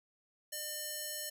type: tone with band-pass filter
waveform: square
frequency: 603 Hz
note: D5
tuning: 46 cents sharp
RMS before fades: -41 dBFS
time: 0.52-1.3 s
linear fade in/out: 10 ms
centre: 11000 Hz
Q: 0.8
effects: none